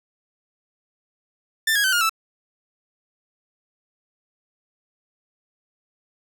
sawtooth tone with pitch steps, 1781 / 1652.2 / 1532.6 / 1421.8 / 1318.9 Hz, A6 / G#6 / G6 / F6 / E6, +21 / -9 / -40 / +31 / +1 cents, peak -14 dBFS, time 1.67-2.095 s, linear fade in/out 5 ms, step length 85 ms, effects none

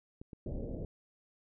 clicks, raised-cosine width 3 ms, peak -33 dBFS, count 2, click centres 0.215 / 0.332 s
pink low-pass noise, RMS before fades -39 dBFS, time 0.46-0.85 s, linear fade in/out 2 ms, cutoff 600 Hz, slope 48 dB/octave
effects none

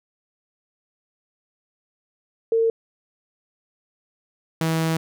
sine / sawtooth tone pair in turn, 454 / 161.96 Hz, A#4 / E3, -46 / -30 cents, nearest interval octave + tritone, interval 1784 cents, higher first, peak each -16 dBFS, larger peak neither, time 2.52-2.7 / 4.61-4.97 s, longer second, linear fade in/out 2 ms, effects none

